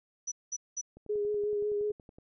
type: tone bursts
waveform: sine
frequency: 5920 Hz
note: F#8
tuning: in tune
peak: -32 dBFS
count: 3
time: 0.27-0.814 s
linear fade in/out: 10 ms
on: 48 ms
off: 200 ms
type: click train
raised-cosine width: 2 ms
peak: -38 dBFS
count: 14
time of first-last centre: 0.97-2.185 s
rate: 10.7 Hz
type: tone with vibrato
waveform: sine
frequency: 415.3 Hz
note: G#4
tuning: in tune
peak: -28 dBFS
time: 1.09-1.92 s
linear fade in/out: 10 ms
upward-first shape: sine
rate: 5.5 Hz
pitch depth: 21 cents each way
effects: none